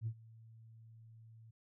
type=tone with ADSR envelope; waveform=sine; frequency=112.6 Hz; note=A2; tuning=40 cents sharp; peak=-33 dBFS; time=0.01-1.51 s; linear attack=56 ms; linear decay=68 ms; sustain=-22 dB; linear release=8 ms; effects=tanh soft clip ceiling -31 dBFS